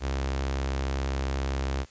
sawtooth tone with notch filter, 67.4 Hz, C#2, 48 cents flat, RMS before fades -29 dBFS, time 0-1.86 s, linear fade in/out 50 ms, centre 170 Hz, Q 1.4, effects white hiss -56 dBFS RMS until 1.9 s + resampled to 16000 Hz

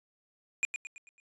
square tone with echo, 2445 Hz, D#7, 31 cents flat, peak -26 dBFS, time 0.63-0.65 s, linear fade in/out 0 ms, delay 110 ms, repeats 5, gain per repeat -7 dB, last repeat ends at 1.2 s, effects resampled to 24000 Hz

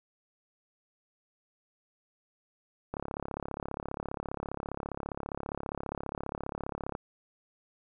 click train, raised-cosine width 1 ms, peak -21 dBFS, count 141, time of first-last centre 2.94-6.951 s, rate 34.9 Hz, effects none

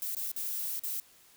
violet noise with dropouts, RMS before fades -35 dBFS, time 0.02-1 s, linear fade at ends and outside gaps 0 ms, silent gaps 0.149-0.168 / 0.316-0.363 / 0.794-0.836 s, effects white hiss -60 dBFS RMS until 1.36 s

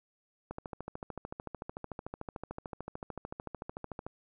click train, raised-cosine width 1 ms, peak -25 dBFS, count 49, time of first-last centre 0.51-4.066 s, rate 13.5 Hz, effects none

